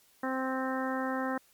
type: harmonic tone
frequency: 261.6 Hz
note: C4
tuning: in tune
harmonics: 1 / 2 / 3 / 4 / 5 / 6 / 7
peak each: -33 / -36 / -38 / -39 / -40 / -41 / -41 dBFS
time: 0.23-1.38 s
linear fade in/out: 5 ms
effects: white hiss -64 dBFS RMS until 1.53 s + MP3 96 kbps